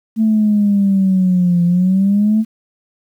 sine exponential two-way sweep, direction down then up, 223 to 172.3 to 223 Hz, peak -9 dBFS, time 0.16-2.45 s, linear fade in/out 50 ms, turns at 1.64 s, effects tanh soft clip ceiling -5 dBFS + 8-bit

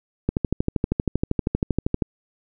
click train, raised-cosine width 3 ms, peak -7 dBFS, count 23, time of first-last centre 0.29-2.022 s, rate 12.7 Hz, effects none

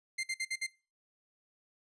sawtooth tone bursts, 2093 Hz, C7, in tune, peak -29 dBFS, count 5, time 0.18-0.668 s, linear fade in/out 10 ms, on 56 ms, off 52 ms, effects noise-tail reverb RT60 0.3 s tail -19 dB re dry + resampled to 24000 Hz

